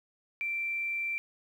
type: tone with quantisation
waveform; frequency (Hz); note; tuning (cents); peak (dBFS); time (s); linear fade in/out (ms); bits
sine; 2349; D7; 0; -30; 0.41-1.18; 0; 10
effects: none